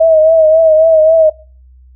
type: tone with vibrato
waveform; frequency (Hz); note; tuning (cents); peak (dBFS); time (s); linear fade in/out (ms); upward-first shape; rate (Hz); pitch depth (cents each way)
sine; 638; D#5; +43; -4; 0-1.3; 10; triangle; 3.7; 58
effects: noise-tail reverb RT60 0.4 s tail -22 dB re dry + added 63 Hz sine -38 dBFS peak until 1.95 s